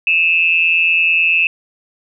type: tone with amplitude modulation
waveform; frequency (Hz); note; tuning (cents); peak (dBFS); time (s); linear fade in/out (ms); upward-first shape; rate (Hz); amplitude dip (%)
sine; 2615; E7; -15; -7; 0.07-1.47; 2; sine; 169; 75
effects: none